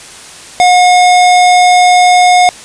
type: tone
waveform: square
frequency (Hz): 722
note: F#5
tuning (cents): -43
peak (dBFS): -4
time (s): 0.6-2.49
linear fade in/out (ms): 0
effects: white hiss -31 dBFS RMS until 2.64 s + resampled to 22050 Hz